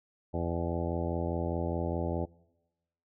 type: harmonic tone with a mistuned harmonic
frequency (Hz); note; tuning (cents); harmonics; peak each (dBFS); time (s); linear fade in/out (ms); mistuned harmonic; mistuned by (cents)
84.9; F2; -48; 1 / 2 / 3 / 4 / 5 / 6 / 7 / 8 / 9 / 10; -34 / -37 / -39 / -38 / -40 / -40 / -39 / -46 / -43 / -45; 0.33-2.26; 20; 8; -44
effects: noise-tail reverb RT60 1.0 s tail -23 dB re dry